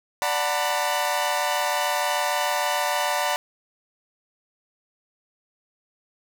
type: chord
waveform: sawtooth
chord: B minor seventh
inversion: first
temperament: equal with one note detuned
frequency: 587.3 / 740 / 901.1 / 987.8 Hz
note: D5 / F#5 / A5 / B5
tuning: 0 / 0 / +41 / 0 cents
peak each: -24 dBFS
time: 0.22-3.36 s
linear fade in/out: 0 ms
effects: none